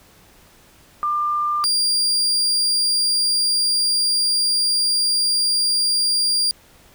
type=tone pair in turn; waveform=sine / 35% pulse; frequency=1195 / 4780 Hz; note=D6 / D8; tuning=+30 / +30 cents; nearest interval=2 octaves; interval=2400 cents; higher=second; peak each=-18 / -15 dBFS; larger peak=second; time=1.03-1.64 / 1.64-6.51 s; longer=second; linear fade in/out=0 ms; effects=pink hiss -51 dBFS RMS until 6.94 s